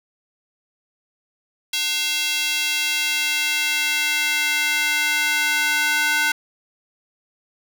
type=tone with high-pass filter sweep; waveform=square; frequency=300 Hz; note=D4; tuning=37 cents sharp; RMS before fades=-21 dBFS; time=1.73-6.32 s; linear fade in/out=5 ms; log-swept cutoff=3200 to 1600 Hz; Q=2; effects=none